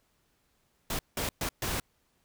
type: noise bursts at uneven times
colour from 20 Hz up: pink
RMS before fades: -32 dBFS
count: 4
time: 0.9-0.99 / 1.17-1.29 / 1.41-1.49 / 1.62-1.8 s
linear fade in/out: 2 ms
effects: pink hiss -72 dBFS RMS until 2.24 s